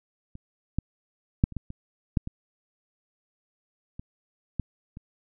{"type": "clicks", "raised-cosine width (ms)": 5, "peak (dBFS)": [-29, -13, -6, -28, -18, -25, -9, -21, -25, -15, -28], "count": 11, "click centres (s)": [0.354, 0.786, 1.439, 1.523, 1.567, 1.704, 2.172, 2.274, 3.995, 4.597, 4.971], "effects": []}